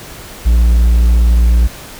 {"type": "tone", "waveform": "triangle", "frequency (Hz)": 58.3, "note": "A#1", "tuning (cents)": 1, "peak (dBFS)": -4, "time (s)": [0.45, 1.68], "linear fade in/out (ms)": 20, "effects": ["pink hiss -32 dBFS RMS until 1.99 s"]}